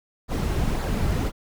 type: noise with flanger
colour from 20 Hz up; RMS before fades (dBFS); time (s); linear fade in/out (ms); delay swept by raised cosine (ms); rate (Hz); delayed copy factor
brown; -24; 0.28-1.32; 50; 0.34 to 4.14; 1.9; -0.5
effects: none